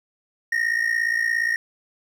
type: ring-modulated tone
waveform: triangle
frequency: 1859 Hz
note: A#6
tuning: 5 cents flat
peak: -15 dBFS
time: 0.52-1.56 s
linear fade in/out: 2 ms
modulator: 28.6 Hz
effects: none